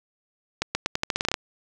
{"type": "accelerating click train", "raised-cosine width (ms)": 0.2, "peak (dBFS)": -6, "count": 12, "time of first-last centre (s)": [0.62, 1.342], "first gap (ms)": 130, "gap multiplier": 0.85, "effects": ["7-bit"]}